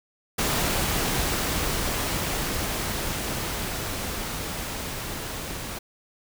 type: noise with level ramp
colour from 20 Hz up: pink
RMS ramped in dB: -24 to -34 dBFS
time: 0.38-5.79 s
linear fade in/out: 10 ms
effects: none